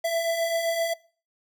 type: beating tone pair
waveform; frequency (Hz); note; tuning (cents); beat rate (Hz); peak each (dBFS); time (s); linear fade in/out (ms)
square; 660 / 667.7; E5 / E5; +2 / +22; 7.7; -32 / -25; 0.04-0.94; 10
effects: noise-tail reverb RT60 0.4 s tail -22 dB re dry